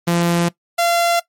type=tone pair in turn; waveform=sawtooth; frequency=171.6 / 686.4 Hz; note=F3 / F5; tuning=-30 / -30 cents; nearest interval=2 octaves; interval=2400 cents; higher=second; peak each=-10 / -10 dBFS; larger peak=neither; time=0.07-0.49 / 0.78-1.2 s; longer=neither; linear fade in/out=10 ms; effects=noise-tail reverb RT60 0.1 s tail -19 dB re dry + MP3 64 kbps